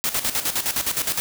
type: noise with tremolo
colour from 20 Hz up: white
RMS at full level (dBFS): -22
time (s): 0.04-1.2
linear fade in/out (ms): 0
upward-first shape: square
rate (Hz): 9.7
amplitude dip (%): 70
effects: none